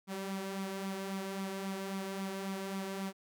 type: tone with flanger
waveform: sawtooth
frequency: 193.6 Hz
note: G3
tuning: 21 cents flat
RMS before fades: -39 dBFS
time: 0.07-3.13 s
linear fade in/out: 50 ms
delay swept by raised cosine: 0.84 to 3.34 ms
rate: 3.7 Hz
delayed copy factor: +0.5
effects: none